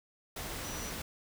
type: tone in noise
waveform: sine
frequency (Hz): 5880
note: F#8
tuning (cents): -12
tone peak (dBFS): -45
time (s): 0.64-0.9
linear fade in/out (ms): 5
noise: pink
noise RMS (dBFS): -40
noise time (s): 0.36-1.02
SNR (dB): -8
effects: none